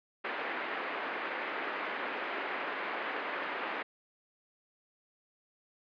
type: band-pass noise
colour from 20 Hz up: white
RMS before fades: -37 dBFS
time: 0.24-3.83 s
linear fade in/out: 10 ms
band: 280 to 2200 Hz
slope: 24 dB/octave
effects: resampled to 11025 Hz